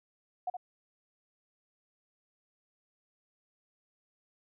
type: tone with echo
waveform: sine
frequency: 727 Hz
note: F#5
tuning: 31 cents flat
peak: -30 dBFS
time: 0.47-0.5 s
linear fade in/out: 5 ms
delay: 69 ms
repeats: 1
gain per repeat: -6 dB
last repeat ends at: 0.569 s
effects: none